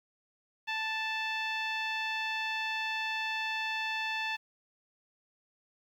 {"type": "tone with low-pass filter", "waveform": "10% pulse", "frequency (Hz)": 880, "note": "A5", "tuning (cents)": 0, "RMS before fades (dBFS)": -34, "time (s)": [0.67, 4.37], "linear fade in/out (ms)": 20, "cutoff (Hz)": 2800, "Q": 1.4, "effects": ["10-bit"]}